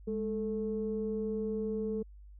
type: tone pair together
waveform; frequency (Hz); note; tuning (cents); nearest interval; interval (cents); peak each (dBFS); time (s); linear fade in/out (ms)
sine; 207.4 / 440; G#3 / A4; -2 / 0; octave + minor second; 1302; -34 / -33; 0.07-2.03; 10
effects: tanh soft clip ceiling -24 dBFS + added 50 Hz sine -49 dBFS peak until 2.39 s